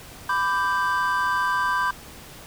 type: chord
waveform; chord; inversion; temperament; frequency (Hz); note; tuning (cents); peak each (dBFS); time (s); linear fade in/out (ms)
triangle; G major; first; equal with one note detuned; 997.5 / 1174.7 / 1568; B5 / D6 / G6; +17 / 0 / 0; -22 / -25 / -23; 0.29-1.91; 5
effects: pink hiss -43 dBFS RMS until 2.46 s